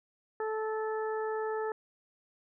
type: harmonic tone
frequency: 436.4 Hz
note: A4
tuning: 14 cents flat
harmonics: 1 / 2 / 3 / 4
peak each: -32 / -38 / -42 / -44 dBFS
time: 0.4-1.72 s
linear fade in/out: 2 ms
effects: none